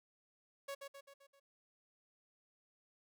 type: tone with echo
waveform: sawtooth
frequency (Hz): 556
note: C#5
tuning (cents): +5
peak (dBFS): -38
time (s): 0.68-0.75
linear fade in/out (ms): 10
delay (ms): 130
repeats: 5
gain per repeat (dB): -5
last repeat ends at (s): 1.4
effects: none